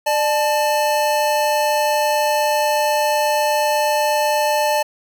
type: tone pair together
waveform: square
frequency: 598 / 869.8 Hz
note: D5 / A5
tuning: +31 / -20 cents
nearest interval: tritone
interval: 649 cents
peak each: -19 dBFS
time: 0.06-4.83 s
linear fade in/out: 10 ms
effects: none